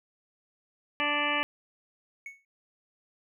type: harmonic tone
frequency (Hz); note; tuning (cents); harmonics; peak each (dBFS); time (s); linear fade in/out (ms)
293; D4; -4; 1 / 2 / 3 / 4 / 6 / 7 / 8 / 9 / 10; -37 / -36 / -35 / -33 / -33 / -36 / -32 / -36 / -34; 1-1.43; 0
type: tone with exponential decay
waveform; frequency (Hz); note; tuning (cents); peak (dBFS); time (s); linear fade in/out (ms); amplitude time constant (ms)
triangle; 2213; C#7; -3; -34; 2.26-2.45; 2; 41
effects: none